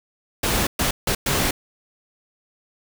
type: noise bursts at uneven times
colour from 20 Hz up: pink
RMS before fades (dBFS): -21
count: 4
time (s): 0.43-0.67 / 0.79-0.91 / 1.07-1.15 / 1.26-1.51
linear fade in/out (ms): 5
effects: none